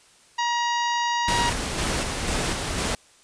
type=harmonic tone; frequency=951 Hz; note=A#5; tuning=34 cents sharp; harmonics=1 / 2 / 3 / 4 / 5 / 6 / 7; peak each=-23 / -29 / -33 / -35 / -37 / -39 / -40 dBFS; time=0.38-1.5 s; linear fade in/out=10 ms
type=noise with tremolo; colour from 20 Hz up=pink; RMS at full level=-25 dBFS; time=1.28-2.95 s; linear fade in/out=2 ms; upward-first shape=square; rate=2 Hz; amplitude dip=30%
effects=white hiss -55 dBFS RMS until 3.23 s + resampled to 22050 Hz